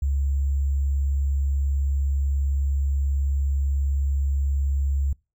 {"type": "tone with sample-and-hold", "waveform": "sine", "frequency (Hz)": 69.3, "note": "C#2", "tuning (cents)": 0, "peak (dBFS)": -20, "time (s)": [0.02, 5.13], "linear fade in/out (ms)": 5, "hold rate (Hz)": 7350, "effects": ["noise-tail reverb RT60 0.3 s tail -26 dB re dry"]}